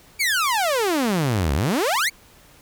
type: exponential two-way sweep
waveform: sawtooth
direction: down then up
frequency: 2356 to 65.41 to 2356 Hz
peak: -15 dBFS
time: 0.19-2.1 s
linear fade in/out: 20 ms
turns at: 1.54 s
effects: pink hiss -51 dBFS RMS until 2.61 s